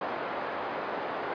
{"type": "band-pass noise", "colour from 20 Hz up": "pink", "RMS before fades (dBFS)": -34, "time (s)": [0.01, 1.34], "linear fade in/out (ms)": 5, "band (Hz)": [460, 1300], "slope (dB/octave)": 12, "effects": ["resampled to 11025 Hz"]}